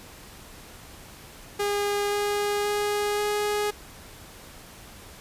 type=tone with pitch steps; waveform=sawtooth; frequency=408 / 410.6 / 413.2 / 415.9 Hz; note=G#4 / G#4 / G#4 / G#4; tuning=-31 / -20 / -9 / +2 cents; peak=-20 dBFS; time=1.59-3.71 s; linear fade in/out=10 ms; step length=530 ms; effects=pink hiss -46 dBFS RMS until 5.2 s + resampled to 32000 Hz